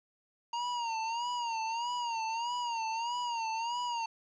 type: tone with vibrato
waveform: square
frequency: 932.3 Hz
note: A#5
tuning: in tune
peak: -33 dBFS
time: 0.53-4.06 s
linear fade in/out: 5 ms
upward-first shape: sine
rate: 1.6 Hz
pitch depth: 84 cents each way
effects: resampled to 16000 Hz + 10-bit